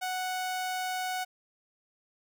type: tone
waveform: sawtooth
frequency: 740 Hz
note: F#5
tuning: in tune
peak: -27 dBFS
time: 0.01-1.25 s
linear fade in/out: 20 ms
effects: none